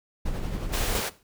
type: noise with tremolo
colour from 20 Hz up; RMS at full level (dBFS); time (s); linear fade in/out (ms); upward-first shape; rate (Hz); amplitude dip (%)
brown; -27; 0.25-1.01; 10; triangle; 11; 45
type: high-pass noise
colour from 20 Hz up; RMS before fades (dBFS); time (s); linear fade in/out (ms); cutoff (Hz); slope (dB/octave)
pink; -31; 0.72-1.1; 20; 380; 48
type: noise with exponential decay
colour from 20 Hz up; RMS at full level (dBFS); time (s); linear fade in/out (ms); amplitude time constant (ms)
pink; -27; 0.95-1.23; 1; 60
effects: none